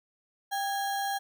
sine tone with sample-and-hold, 792 Hz, G5, 18 cents sharp, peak -28 dBFS, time 0.51-1.19 s, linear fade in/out 20 ms, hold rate 2450 Hz, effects none

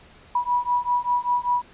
sine beating tone pair, 974 / 979.1 Hz, B5 / B5, -24 / -15 cents, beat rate 5.1 Hz, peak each -23 dBFS, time 0.35-1.62 s, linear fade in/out 5 ms, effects pink hiss -50 dBFS RMS until 1.73 s + resampled to 8000 Hz

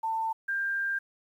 sine tone pair in turn, 894 / 1592.9 Hz, A5 / G6, +27 / +27 cents, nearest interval minor seventh, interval 1000 cents, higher second, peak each -27 dBFS, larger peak neither, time 0.03-0.33 / 0.48-0.99 s, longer second, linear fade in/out 10 ms, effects 10-bit

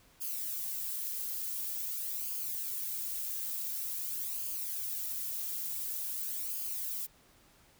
violet noise with flanger, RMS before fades -37 dBFS, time 0.2-7.07 s, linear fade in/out 20 ms, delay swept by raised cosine 0.52 to 2.72 ms, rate 0.47 Hz, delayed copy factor -0.6, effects pink hiss -63 dBFS RMS until 7.79 s

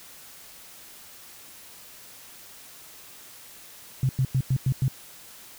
sine tone bursts, 130.81 Hz, C3, in tune, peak -19 dBFS, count 6, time 4.03-4.881 s, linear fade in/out 2 ms, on 61 ms, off 97 ms, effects white hiss -47 dBFS RMS until 5.58 s

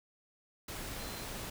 sine tone in noise, 4094 Hz, C8, 38 cents flat, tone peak -51 dBFS, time 0.99-1.24 s, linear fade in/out 5 ms, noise pink, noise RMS -42 dBFS, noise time 0.68-1.5 s, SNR -12 dB, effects none

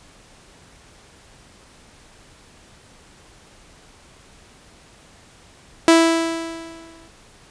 sawtooth tone with exponential decay, 329.6 Hz, E4, in tune, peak -4 dBFS, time 5.88-7.08 s, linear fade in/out 1 ms, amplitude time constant 260 ms, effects pink hiss -49 dBFS RMS until 7.5 s + resampled to 22050 Hz

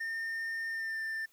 triangle tone with pitch glide, 1816 to 1785.8 Hz, A#6 to A6, -46 to +25 cents, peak -32 dBFS, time 0-1.26 s, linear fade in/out 10 ms, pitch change -29 cents, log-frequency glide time 0.69-1 s, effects white hiss -67 dBFS RMS until 1.32 s

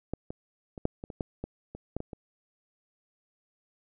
clicks, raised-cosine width 2 ms, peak -18 / -23 / -27 / -12 / -25 / -26 / -17 / -21 / -27 / -18 / -22 / -26 dBFS, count 12, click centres 0.136 / 0.305 / 0.778 / 0.854 / 1.039 / 1.102 / 1.208 / 1.44 / 1.75 / 1.966 / 2.004 / 2.132 s, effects none

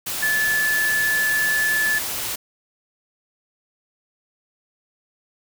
sine tone in noise, 1734 Hz, A6, 26 cents flat, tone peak -18 dBFS, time 0.22-1.99 s, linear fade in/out 10 ms, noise white, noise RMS -27 dBFS, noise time 0.06-2.36 s, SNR +6 dB, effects none

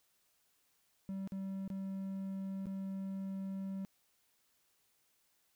triangle tone with dropouts, 193 Hz, G3, 27 cents flat, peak -36 dBFS, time 1.09-3.85 s, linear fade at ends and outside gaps 0 ms, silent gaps 1.275-1.321 / 1.678-1.702 / 2.657-2.668 s, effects white hiss -75 dBFS RMS until 5.55 s

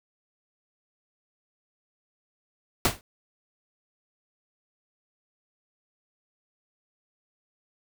pink noise with exponential decay, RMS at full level -18 dBFS, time 2.85-3.01 s, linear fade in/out 1 ms, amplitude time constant 33 ms, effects none

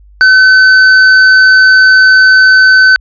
sine tone with hard clipping, 1521 Hz, F#6, 47 cents sharp, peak -3 dBFS, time 0.21-2.96 s, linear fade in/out 0 ms, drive 9 dB, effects added 50 Hz sine -36 dBFS peak until 3 s + resampled to 11025 Hz

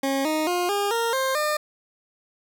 20% pulse tone with pitch steps, 272.1 / 310.8 / 354.9 / 405.3 / 462.9 / 528.7 / 603.8 Hz, C#4 / D#4 / F4 / G#4 / A#4 / C5 / D5, -32 / -2 / +28 / -42 / -12 / +18 / +48 cents, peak -17 dBFS, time 0.03-1.57 s, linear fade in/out 5 ms, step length 220 ms, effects none

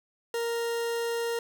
40% pulse tone, 466.2 Hz, A#4, in tune, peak -27 dBFS, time 0.34-1.39 s, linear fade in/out 2 ms, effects none

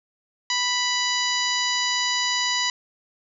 harmonic tone with a mistuned harmonic, 987.8 Hz, B5, in tune, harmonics 1 / 2 / 3 / 4 / 5 / 6 / 7, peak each -29 / -27 / -29 / -28 / -28 / -32 / -32 dBFS, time 0.5-2.7 s, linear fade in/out 2 ms, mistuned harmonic 5, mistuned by -16 cents, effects none

